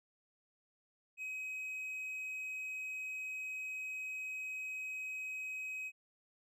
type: tone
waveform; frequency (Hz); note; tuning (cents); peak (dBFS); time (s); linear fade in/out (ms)
triangle; 2534; D#7; +31; -38; 1.17-5.92; 50
effects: none